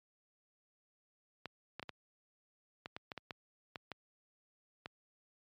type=clicks; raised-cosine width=0.3 ms; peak=-26 dBFS; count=12; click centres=1.457 / 1.796 / 1.828 / 1.893 / 2.859 / 2.965 / 3.118 / 3.177 / 3.308 / 3.758 / 3.917 / 4.859 s; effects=high-pass 80 Hz 12 dB/octave + MP3 96 kbps